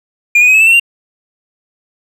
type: tone with pitch steps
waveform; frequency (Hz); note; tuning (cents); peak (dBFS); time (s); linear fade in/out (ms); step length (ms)
triangle; 2413 / 2469 / 2527 / 2586 / 2647 / 2709 / 2772; D7 / D#7 / D#7 / E7 / E7 / E7 / F7; +46 / -14 / +26 / -34 / +7 / +47 / -14; -3; 0.35-0.798; 5; 64
effects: none